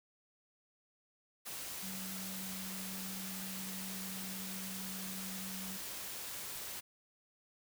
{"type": "tone in noise", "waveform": "sine", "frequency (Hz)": 189.8, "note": "F#3", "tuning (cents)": 44, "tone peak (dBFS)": -45, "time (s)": [1.82, 5.78], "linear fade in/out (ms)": 20, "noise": "white", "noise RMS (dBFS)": -44, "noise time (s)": [1.45, 6.81], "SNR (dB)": -4, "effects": []}